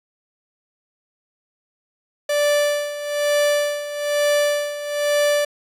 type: tone with tremolo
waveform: 45% pulse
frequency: 585 Hz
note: D5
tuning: 7 cents flat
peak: -15 dBFS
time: 2.29-5.45 s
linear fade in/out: 5 ms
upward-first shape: sine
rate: 1.1 Hz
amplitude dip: 75%
effects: resampled to 32000 Hz